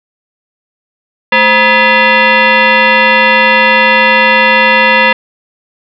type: tone with frequency modulation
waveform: sine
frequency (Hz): 523.3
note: C5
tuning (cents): 0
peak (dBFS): -4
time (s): 1.32-5.13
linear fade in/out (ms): 5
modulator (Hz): 741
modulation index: 3.4
effects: none